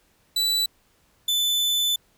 40% pulse tone pair in turn, 3962 / 3510 Hz, B7 / A7, +5 / -5 cents, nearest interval major second, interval 210 cents, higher first, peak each -19 / -19 dBFS, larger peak neither, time 0.36-0.66 / 1.28-1.96 s, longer second, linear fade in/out 5 ms, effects pink hiss -63 dBFS RMS until 2.17 s

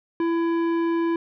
sine tone with tanh clipping, 334.3 Hz, E4, 24 cents sharp, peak -22 dBFS, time 0.2-1.16 s, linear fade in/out 2 ms, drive 13 dB, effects none

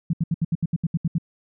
sine tone bursts, 164.8 Hz, E3, in tune, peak -18 dBFS, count 11, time 0.1-1.183 s, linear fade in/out 5 ms, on 33 ms, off 72 ms, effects none

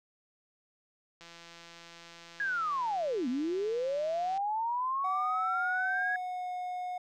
click train, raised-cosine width 0.2 ms, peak -33 dBFS, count 536, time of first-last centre 1.21-4.376 s, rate 169 Hz
sine linear two-way sweep, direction down then up, 1677 to 234.7 to 1677 Hz, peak -29 dBFS, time 2.4-6.16 s, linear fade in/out 2 ms, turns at 3.28 s
triangle tone with pitch glide, 746 to 725.2 Hz, F#5 to F#5, +14 to -35 cents, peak -32 dBFS, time 5.04-6.98 s, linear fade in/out 5 ms, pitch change -49 cents, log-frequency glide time 5.48-6.52 s
effects none

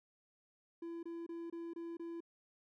triangle tone bursts, 336.3 Hz, E4, 35 cents sharp, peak -40 dBFS, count 6, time 0.82-2.205 s, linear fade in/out 5 ms, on 210 ms, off 25 ms, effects none

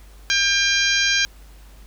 harmonic tone, 799 Hz, G5, 33 cents sharp, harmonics 2 / 3 / 4 / 5 / 6 / 7 / 8, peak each -21 / -23 / -24 / -25 / -26 / -26 / -27 dBFS, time 0.3-1.25 s, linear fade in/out 0 ms, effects added 50 Hz sine -42 dBFS peak until 1.86 s + pink hiss -52 dBFS RMS until 1.86 s

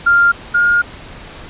sine tone pair in turn, 1396.9 / 1421.3 Hz, F6 / F6, 0 / +30 cents, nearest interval unison, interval 30 cents, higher second, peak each -7 / -9 dBFS, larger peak first, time 0.06-0.32 / 0.54-0.82 s, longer second, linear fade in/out 10 ms, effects pink hiss -34 dBFS RMS until 1.49 s + resampled to 8000 Hz

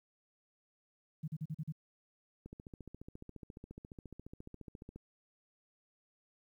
sine tone bursts, 155.56 Hz, D#3, in tune, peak -36 dBFS, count 6, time 1.23-1.724 s, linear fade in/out 10 ms, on 49 ms, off 40 ms
click train, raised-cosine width 3 ms, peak -35 dBFS, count 37, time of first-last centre 2.46-4.96 s, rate 14.4 Hz
effects 12-bit

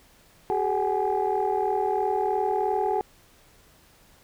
sine tone cluster, 384.5 / 424.3 / 756 / 839 Hz, G4 / G#4 / F#5 / G#5, -33 / +37 / +37 / +17 cents, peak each -27 dBFS, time 0.5-3.01 s, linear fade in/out 0 ms, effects tanh soft clip ceiling -15 dBFS + pink hiss -57 dBFS RMS until 4.23 s

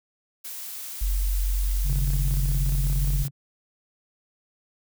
blue noise, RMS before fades -36 dBFS, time 0.44-3.28 s, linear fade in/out 10 ms
sine tone, 46.01 Hz, F#1, 9 cents flat, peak -21 dBFS, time 1.01-3.24 s, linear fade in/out 10 ms
sine tone with tremolo, 138.59 Hz, C#3, in tune, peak -24 dBFS, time 1.84-3.31 s, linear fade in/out 50 ms, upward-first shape square, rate 17 Hz, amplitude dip 55%
effects none

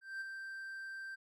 triangle tone with ADSR envelope, 1568 Hz, G6, in tune, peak -36 dBFS, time 0.01-1.16 s, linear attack 200 ms, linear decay 17 ms, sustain -5 dB, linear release 19 ms, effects none

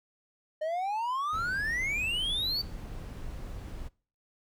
triangle exponential sweep, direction up, 606 to 4633 Hz, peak -27 dBFS, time 0.61-2.62 s, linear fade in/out 10 ms
brown noise, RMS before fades -40 dBFS, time 1.32-3.89 s, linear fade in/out 20 ms
effects noise-tail reverb RT60 0.4 s tail -23 dB re dry

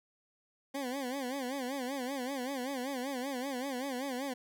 20% pulse tone with vibrato, 263 Hz, C4, 9 cents sharp, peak -30 dBFS, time 0.74-4.34 s, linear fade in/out 10 ms, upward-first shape sine, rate 5.2 Hz, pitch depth 130 cents each way, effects none

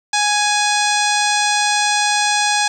harmonic tone with a mistuned harmonic, 830.6 Hz, G#5, in tune, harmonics 1 / 2 / 3 / 4 / 5 / 6 / 7 / 8 / 9 / 10, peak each -18 / -21 / -23 / -24 / -25 / -26 / -26 / -27 / -28 / -28 dBFS, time 0.13-2.68 s, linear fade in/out 5 ms, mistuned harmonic 4, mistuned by +45 cents, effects 8-bit

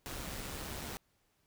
pink noise with amplitude modulation, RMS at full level -40 dBFS, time 0.06-0.97 s, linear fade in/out 0 ms, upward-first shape sine, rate 140 Hz, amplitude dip 50%, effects pink hiss -75 dBFS RMS until 1.46 s

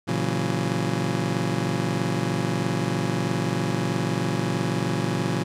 25% pulse chord, F# dominant seventh, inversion first, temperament just, 115.62 / 138.75 / 166.5 / 185 Hz, A#2 / C#3 / E3 / F#3, -14 / +2 / +18 / 0 cents, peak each -25 dBFS, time 0.07-5.44 s, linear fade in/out 20 ms, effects low-pass 9000 Hz 12 dB/octave

